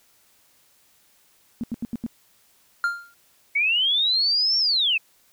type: tone bursts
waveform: sine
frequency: 233.1 Hz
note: A#3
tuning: in tune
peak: -24 dBFS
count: 5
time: 1.61-2.064 s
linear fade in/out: 0 ms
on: 26 ms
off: 81 ms
type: tone with exponential decay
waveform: triangle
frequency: 1396.9 Hz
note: F6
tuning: in tune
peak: -15 dBFS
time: 2.84-3.14 s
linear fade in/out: 1 ms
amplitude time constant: 64 ms
type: linear two-way sweep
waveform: sine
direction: up then down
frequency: 2193 to 5510 to 2485 Hz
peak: -18 dBFS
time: 3.55-4.98 s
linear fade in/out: 10 ms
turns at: 4.58 s
effects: white hiss -60 dBFS RMS until 5.32 s